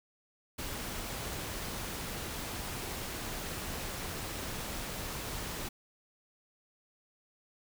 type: noise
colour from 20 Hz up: pink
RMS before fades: -39 dBFS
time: 0.58-5.69 s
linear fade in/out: 10 ms
effects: none